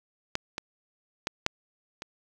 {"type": "clicks", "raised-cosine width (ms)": 0.2, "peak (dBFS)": [-10, -15, -11, -6, -20], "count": 5, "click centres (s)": [0.354, 0.581, 1.271, 1.464, 2.021], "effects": []}